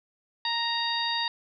harmonic tone, 932.3 Hz, A#5, in tune, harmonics 1 / 2 / 3 / 4 / 5, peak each -31 / -33 / -37 / -30 / -33 dBFS, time 0.45-1.28 s, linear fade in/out 2 ms, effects none

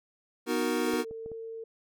square chord, B major seventh, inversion none, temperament equal, 246.9 / 311.1 / 370 / 466.2 Hz, B3 / D#4 / F#4 / A#4, 0 / 0 / 0 / 0 cents, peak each -33 dBFS, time 0.46-1.05 s, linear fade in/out 50 ms
sine tone with pitch glide, 448.9 to 451.8 Hz, A4 to A4, +35 to +46 cents, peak -37 dBFS, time 0.84-1.64 s, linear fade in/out 5 ms, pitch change +11 cents, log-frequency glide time 1.01-1.35 s
clicks, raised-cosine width 2 ms, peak -32 dBFS, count 4, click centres 0.937 / 1.111 / 1.261 / 1.317 s
effects none

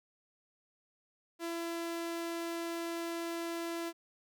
sawtooth tone, 336.4 Hz, E4, 35 cents sharp, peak -32 dBFS, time 1.39-3.93 s, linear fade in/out 50 ms, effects none

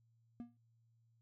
triangle tone with exponential decay, 238 Hz, A#3, 36 cents sharp, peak -39 dBFS, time 0.4-0.57 s, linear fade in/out 0 ms, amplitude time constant 36 ms, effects added 115 Hz sine -70 dBFS peak until 1.21 s

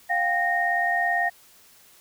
sine tone cluster, 704 / 782 / 1852 Hz, F5 / G5 / A#6, +14 / -4 / -12 cents, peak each -25 / -29 / -23 dBFS, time 0.09-1.3 s, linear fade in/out 20 ms, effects white hiss -54 dBFS RMS until 2 s

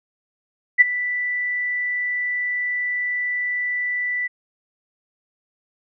sine tone with ADSR envelope, 1975.5 Hz, B6, in tune, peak -5 dBFS, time 0.78-4.28 s, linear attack 30 ms, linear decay 18 ms, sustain -16 dB, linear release 18 ms, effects none

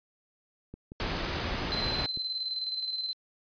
click train, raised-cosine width 3 ms, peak -29 dBFS, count 9, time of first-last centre 0.74-2.174 s, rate 5.58 Hz
pink noise, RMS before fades -32 dBFS, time 1-2.06 s, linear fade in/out 0 ms
sine tone with tremolo, 4075 Hz, C8, 47 cents flat, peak -29 dBFS, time 1.72-3.13 s, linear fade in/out 0 ms, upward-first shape square, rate 19 Hz, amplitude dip 45%
effects resampled to 11025 Hz

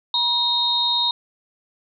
sine tone cluster, 956 / 3730 / 4148 Hz, A#5 / A#7 / C8, +43 / 0 / -16 cents, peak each -25 / -19 / -25 dBFS, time 0.14-1.11 s, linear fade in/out 2 ms, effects none

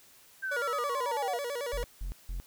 sine linear sweep, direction down, 1588 to 673 Hz, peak -31 dBFS, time 0.42-1.38 s, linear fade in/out 20 ms
40% pulse tone with vibrato, 523.3 Hz, C5, in tune, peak -32 dBFS, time 0.51-1.84 s, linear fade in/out 10 ms, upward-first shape square, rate 9.1 Hz, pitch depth 150 cents each way
triangle tone bursts, 43.65 Hz, F1, in tune, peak -31 dBFS, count 3, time 1.73-2.4 s, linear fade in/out 0 ms, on 110 ms, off 170 ms
effects white hiss -58 dBFS RMS until 2.46 s

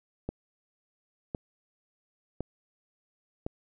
click train, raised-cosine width 2 ms, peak -19 dBFS, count 4, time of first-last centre 0.29-3.465 s, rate 0.945 Hz, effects none

